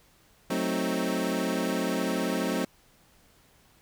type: chord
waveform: 25% pulse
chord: F# diminished seventh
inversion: none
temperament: equal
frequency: 185 / 220 / 261.6 / 311.1 Hz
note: F#3 / A3 / C4 / Eb4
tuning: 0 / 0 / 0 / 0 cents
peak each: -28 / -29 / -27 / -30 dBFS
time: 0.5-2.65 s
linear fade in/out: 5 ms
effects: pink hiss -61 dBFS RMS until 3.81 s